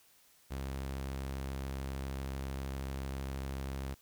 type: tone with vibrato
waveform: sawtooth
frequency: 67.3 Hz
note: C2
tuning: 49 cents sharp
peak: -33 dBFS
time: 0.5-3.95 s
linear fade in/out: 20 ms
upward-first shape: triangle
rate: 13 Hz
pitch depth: 22 cents each way
effects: white hiss -65 dBFS RMS until 4.01 s